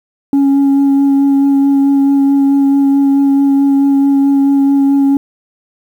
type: tone with vibrato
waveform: sine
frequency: 277.2 Hz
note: C#4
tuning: in tune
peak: -4 dBFS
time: 0.33-5.17 s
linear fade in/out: 2 ms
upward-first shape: sine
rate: 4.6 Hz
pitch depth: 12 cents each way
effects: tanh soft clip ceiling -6 dBFS + 7-bit